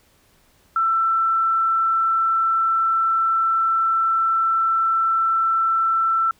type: tone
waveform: sine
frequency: 1336 Hz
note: E6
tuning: 23 cents sharp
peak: -16 dBFS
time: 0.76-6.31 s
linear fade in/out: 2 ms
effects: pink hiss -58 dBFS RMS until 6.39 s